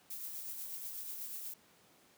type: noise with tremolo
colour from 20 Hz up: violet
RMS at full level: -42 dBFS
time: 0.1-1.54 s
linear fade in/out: 5 ms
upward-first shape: triangle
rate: 8.2 Hz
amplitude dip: 40%
effects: pink hiss -65 dBFS RMS until 2.17 s + high-pass 150 Hz 12 dB/octave